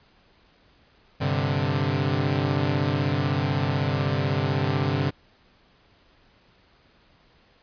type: chord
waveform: sawtooth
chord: G suspended fourth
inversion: none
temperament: equal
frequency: 98 / 130.81 / 146.83 Hz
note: G2 / C3 / D3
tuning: 0 / 0 / 0 cents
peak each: -24 / -22 / -22 dBFS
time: 1.2-5.11 s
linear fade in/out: 20 ms
effects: pink hiss -59 dBFS RMS until 7.62 s + resampled to 11025 Hz